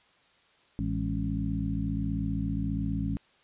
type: harmonic tone with a mistuned harmonic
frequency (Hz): 55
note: A1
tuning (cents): 0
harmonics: 1 / 2 / 3 / 4 / 5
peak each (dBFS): -34 / -34 / -34 / -34 / -34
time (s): 0.79-3.17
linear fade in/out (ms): 0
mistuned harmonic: 4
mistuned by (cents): -110
effects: white hiss -63 dBFS RMS until 3.43 s + resampled to 8000 Hz